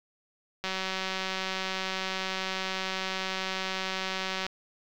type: click train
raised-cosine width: 0.2 ms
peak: -14 dBFS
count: 724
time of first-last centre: 0.64-4.465 s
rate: 189 Hz
effects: low-pass 5000 Hz 12 dB/octave + 8-bit